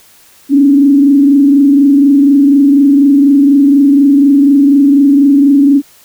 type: tone with frequency modulation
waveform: sine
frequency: 280.4 Hz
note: C#4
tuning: 20 cents sharp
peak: -3 dBFS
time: 0.49-5.82 s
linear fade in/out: 50 ms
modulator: 24.1 Hz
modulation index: 0.58
effects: white hiss -43 dBFS RMS until 6.04 s